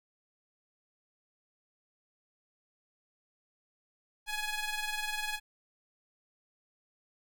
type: ring-modulated tone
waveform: 15% pulse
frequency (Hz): 840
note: G#5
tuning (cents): +19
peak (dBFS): -24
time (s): 4.26-5.4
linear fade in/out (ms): 50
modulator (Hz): 830
effects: none